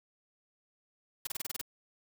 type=noise bursts; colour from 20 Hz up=white; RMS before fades=-36 dBFS; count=8; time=1.25-1.614 s; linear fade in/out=5 ms; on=21 ms; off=28 ms; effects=none